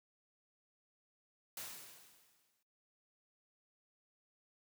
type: noise with exponential decay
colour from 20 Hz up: white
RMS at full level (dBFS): -44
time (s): 1.57-2.63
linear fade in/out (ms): 2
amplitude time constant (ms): 230
effects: noise-tail reverb RT60 0.3 s tail -19 dB re dry + high-pass 100 Hz 12 dB/octave